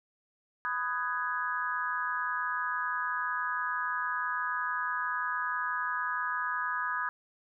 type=chord; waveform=sine; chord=G# minor seventh; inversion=first; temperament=just; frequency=996.7 / 1245.9 / 1495.1 / 1661.2 Hz; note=B5 / D#6 / F#6 / G#6; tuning=+16 / +2 / +18 / 0 cents; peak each=-36 / -34 / -38 / -34 dBFS; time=0.65-7.09 s; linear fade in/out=0 ms; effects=none